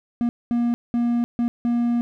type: tone bursts at uneven times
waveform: triangle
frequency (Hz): 237.8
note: A#3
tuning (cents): +35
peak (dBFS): -16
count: 5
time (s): 0.21-0.29 / 0.51-0.74 / 0.94-1.24 / 1.39-1.48 / 1.65-2.01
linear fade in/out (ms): 0
effects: none